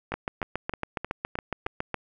two click trains, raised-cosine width 0.5 ms, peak -13 / -16 dBFS, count 14 / 6, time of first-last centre 0.14-1.943 / 0.12-1.663 s, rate 7.21 / 3.24 Hz, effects none

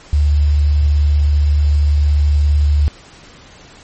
sine tone with quantisation, 73.42 Hz, D2, in tune, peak -9 dBFS, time 0.13-2.88 s, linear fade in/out 0 ms, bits 6, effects pink hiss -41 dBFS RMS until 3.83 s + MP3 32 kbps

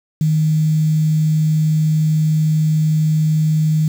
sine tone with quantisation, 155.56 Hz, D#3, in tune, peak -12 dBFS, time 0.21-3.88 s, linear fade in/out 2 ms, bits 6, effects none

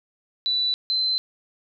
sine tone pair in turn, 3968 / 4072 Hz, B7 / C8, +7 / -48 cents, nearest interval unison, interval 45 cents, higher second, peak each -20 dBFS, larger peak neither, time 0.46-0.74 / 0.9-1.18 s, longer neither, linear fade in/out 0 ms, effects none

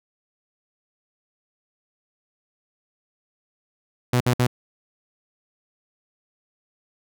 sawtooth tone bursts, 123.47 Hz, B2, in tune, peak -13 dBFS, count 3, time 4.13-4.469 s, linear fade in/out 5 ms, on 75 ms, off 57 ms, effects none

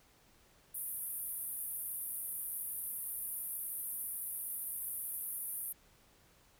white band-pass noise, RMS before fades -41 dBFS, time 0.74-5.73 s, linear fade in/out 10 ms, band 9400 to 15000 Hz, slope 96 dB/octave, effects pink hiss -66 dBFS RMS until 6.59 s

